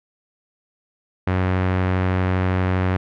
sawtooth tone with low-pass filter, 92.5 Hz, F#2, in tune, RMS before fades -20 dBFS, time 1.27-2.97 s, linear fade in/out 5 ms, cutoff 2000 Hz, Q 1.3, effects none

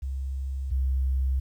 sine tone pair in turn, 67 / 65.89 Hz, C2 / C2, +42 / +13 cents, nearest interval unison, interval 29 cents, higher first, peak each -28 / -22 dBFS, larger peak second, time 0.02-0.71 / 0.71-1.4 s, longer neither, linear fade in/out 10 ms, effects 10-bit

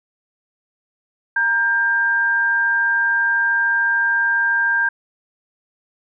sine tone pair together, 932.3 / 1593.5 Hz, A#5 / G6, 0 / +28 cents, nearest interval major sixth, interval 928 cents, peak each -25 / -15 dBFS, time 1.36-4.89 s, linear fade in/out 5 ms, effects none

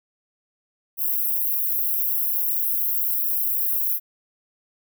white high-pass noise, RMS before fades -23 dBFS, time 0.97-4 s, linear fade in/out 50 ms, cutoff 12000 Hz, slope 48 dB/octave, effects none

